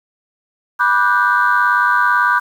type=chord; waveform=sine; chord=G major seventh; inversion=first; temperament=just; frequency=980 / 1176 / 1470 / 1568 Hz; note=B5 / D6 / F#6 / G6; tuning=-14 / +2 / -12 / 0 cents; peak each=-16 dBFS; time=0.79-2.4 s; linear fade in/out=20 ms; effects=tanh soft clip ceiling -3 dBFS + 7-bit